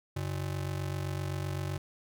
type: ring-modulated tone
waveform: square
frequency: 117.4 Hz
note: A#2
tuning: 13 cents sharp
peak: -30 dBFS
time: 0.16-1.78 s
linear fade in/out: 5 ms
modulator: 23.9 Hz
effects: none